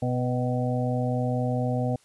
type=harmonic tone with a mistuned harmonic; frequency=124.4 Hz; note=B2; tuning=13 cents sharp; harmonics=1 / 2 / 4 / 5 / 6; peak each=-26 / -29 / -32 / -33 / -34 dBFS; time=0.02-1.96 s; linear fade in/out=5 ms; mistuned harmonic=6; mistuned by=+25 cents; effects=white hiss -61 dBFS RMS until 2.04 s + resampled to 24000 Hz